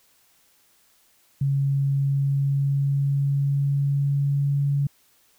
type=tone with pitch glide; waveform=sine; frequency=138.59 to 141.34 Hz; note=C#3 to C#3; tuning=0 to +34 cents; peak=-19 dBFS; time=1.41-4.87 s; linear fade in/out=5 ms; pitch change=+34 cents; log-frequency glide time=1.94-4.66 s; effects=white hiss -61 dBFS RMS until 5.38 s